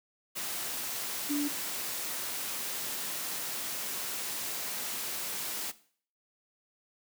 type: tone in noise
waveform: sine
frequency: 290 Hz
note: D4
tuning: 22 cents flat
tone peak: -27 dBFS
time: 1.29-1.49 s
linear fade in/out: 20 ms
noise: white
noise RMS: -36 dBFS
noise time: 0.35-5.72 s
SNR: +6 dB
effects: noise-tail reverb RT60 0.5 s tail -17 dB re dry + high-pass 150 Hz 12 dB/octave